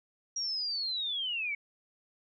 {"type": "linear sweep", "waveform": "sine", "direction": "down", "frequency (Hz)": [5700, 2200], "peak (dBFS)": -31, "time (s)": [0.36, 1.55], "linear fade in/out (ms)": 5, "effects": []}